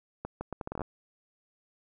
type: accelerating click train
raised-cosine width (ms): 1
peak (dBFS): -21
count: 11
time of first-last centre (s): 0.25-0.817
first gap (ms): 160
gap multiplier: 0.73
effects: none